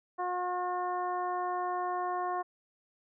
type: harmonic tone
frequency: 360 Hz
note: F#4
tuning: 47 cents flat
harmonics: 1 / 2 / 3 / 4 / 5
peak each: -38 / -33 / -35 / -47 / -48 dBFS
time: 0.18-2.43 s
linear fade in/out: 20 ms
effects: none